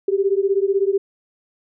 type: beating tone pair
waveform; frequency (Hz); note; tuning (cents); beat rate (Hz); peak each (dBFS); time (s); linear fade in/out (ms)
sine; 386.5 / 402.5; G4 / G4; -24 / +46; 16; -18 / -19; 0.08-0.98; 5
effects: none